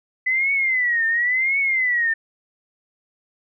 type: tone with vibrato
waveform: sine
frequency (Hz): 2003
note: B6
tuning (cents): +24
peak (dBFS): -17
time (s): 0.26-2.14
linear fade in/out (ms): 10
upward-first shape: triangle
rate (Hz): 0.94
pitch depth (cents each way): 190
effects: none